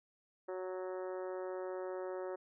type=harmonic tone; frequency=185 Hz; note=F#3; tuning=in tune; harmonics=2 / 3 / 4 / 5 / 6 / 7 / 8 / 9 / 10; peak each=-41 / -43 / -52 / -52 / -57 / -55 / -61 / -61 / -62 dBFS; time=0.48-2.36 s; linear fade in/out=10 ms; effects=none